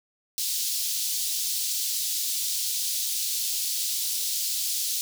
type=high-pass noise; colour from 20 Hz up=pink; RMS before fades=-28 dBFS; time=0.38-5.01 s; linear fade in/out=0 ms; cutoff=3900 Hz; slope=24 dB/octave; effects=none